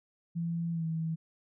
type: tone with pitch glide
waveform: sine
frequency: 168.2 to 161.91 Hz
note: E3 to E3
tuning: +35 to -31 cents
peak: -30 dBFS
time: 0.35-1.16 s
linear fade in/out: 20 ms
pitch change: -66 cents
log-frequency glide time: 0.72-0.85 s
effects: none